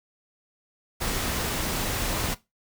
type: noise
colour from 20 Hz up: pink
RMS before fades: -28 dBFS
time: 1-2.35 s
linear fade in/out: 20 ms
effects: noise-tail reverb RT60 0.2 s tail -17 dB re dry